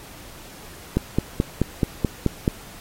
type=click train; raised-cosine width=3 ms; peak=-5 dBFS; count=8; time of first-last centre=0.97-2.479 s; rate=4.64 Hz; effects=pink hiss -43 dBFS RMS until 2.8 s + AAC 48 kbps